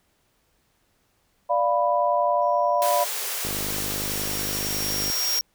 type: chord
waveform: sine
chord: B diminished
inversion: first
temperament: equal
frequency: 587.3 / 698.5 / 987.8 Hz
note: D5 / F5 / B5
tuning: 0 / 0 / 0 cents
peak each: -23 dBFS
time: 1.49-3.05 s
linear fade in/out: 20 ms
type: tone with exponential growth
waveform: square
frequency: 5588 Hz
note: F8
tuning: in tune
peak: -22 dBFS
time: 2.42-5.41 s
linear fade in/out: 0 ms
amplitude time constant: 650 ms
type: high-pass noise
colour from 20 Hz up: white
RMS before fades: -29 dBFS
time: 2.82-5.39 s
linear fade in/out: 0 ms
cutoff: 380 Hz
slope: 96 dB/octave
type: click train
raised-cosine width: 2 ms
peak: -20 dBFS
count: 85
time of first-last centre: 3.45-5.1 s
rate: 50.9 Hz
effects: pink hiss -67 dBFS RMS until 5.54 s